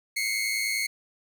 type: tone pair together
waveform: sawtooth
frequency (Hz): 2093 / 2203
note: C7 / C#7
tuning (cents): 0 / -11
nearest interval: minor second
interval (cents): 89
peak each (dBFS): -27 / -24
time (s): 0.16-0.87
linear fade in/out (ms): 10
effects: none